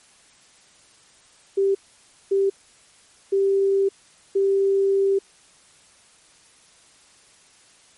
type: tone bursts at uneven times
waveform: sine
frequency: 392 Hz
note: G4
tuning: in tune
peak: -16 dBFS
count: 4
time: 1.57-1.75 / 2.31-2.5 / 3.32-3.89 / 4.35-5.19 s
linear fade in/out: 10 ms
effects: white hiss -54 dBFS RMS until 7.97 s + MP3 48 kbps